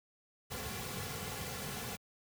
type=noise with comb filter; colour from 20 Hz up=pink; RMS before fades=-41 dBFS; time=0.5-1.97 s; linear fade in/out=20 ms; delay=3.2 ms; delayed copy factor=-0.7; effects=high-pass 60 Hz 12 dB/octave